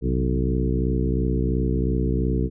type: harmonic tone with a mistuned harmonic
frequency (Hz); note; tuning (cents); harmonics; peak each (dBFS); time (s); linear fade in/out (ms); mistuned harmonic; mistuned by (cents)
62.9; B1; +32; 1 / 2 / 3 / 4 / 5 / 6 / 7; -23 / -26 / -28 / -29 / -30 / -31 / -31; 0.01-2.5; 50; 2; +95
effects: none